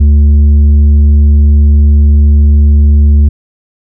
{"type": "tone with tanh clipping", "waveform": "triangle", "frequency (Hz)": 73.1, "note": "D2", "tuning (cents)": -7, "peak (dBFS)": -3, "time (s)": [0, 3.29], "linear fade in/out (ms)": 10, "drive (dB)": 10, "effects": []}